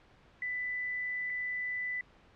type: tone pair in turn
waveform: sine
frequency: 1991 / 1991 Hz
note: B6 / B6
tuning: +14 / +14 cents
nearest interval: unison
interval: 0 cents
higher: neither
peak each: -32 / -32 dBFS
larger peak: neither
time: 0.42-1.3 / 1.3-2.01 s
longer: first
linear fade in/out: 2 ms
effects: pink hiss -61 dBFS RMS until 2.35 s + low-pass 3000 Hz 12 dB/octave